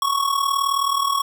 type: tone with amplitude modulation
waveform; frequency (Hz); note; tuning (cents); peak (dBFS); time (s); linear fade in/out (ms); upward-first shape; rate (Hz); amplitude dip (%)
square; 1108.7; C#6; 0; -16; 0.02-1.22; 2; sine; 39; 70
effects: none